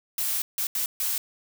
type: noise bursts at uneven times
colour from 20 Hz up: blue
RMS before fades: -27 dBFS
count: 4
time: 0.18-0.42 / 0.58-0.67 / 0.75-0.86 / 1-1.18 s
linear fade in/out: 2 ms
effects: none